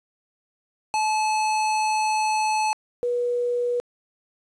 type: tone pair in turn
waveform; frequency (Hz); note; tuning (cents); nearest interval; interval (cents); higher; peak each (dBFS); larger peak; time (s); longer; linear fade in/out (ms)
square / sine; 863 / 485.3; A5 / B4; -34 / -30; minor seventh; 996; first; -21; neither; 0.94-2.73 / 3.03-3.8; first; 0
effects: resampled to 22050 Hz + 9-bit